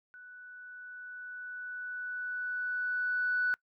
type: tone with level ramp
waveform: sine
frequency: 1484 Hz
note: F#6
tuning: 5 cents sharp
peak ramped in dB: -48 to -25 dBFS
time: 0.14-3.54 s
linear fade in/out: 0 ms
effects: noise-tail reverb RT60 0.1 s tail -25 dB re dry + tanh soft clip ceiling -21 dBFS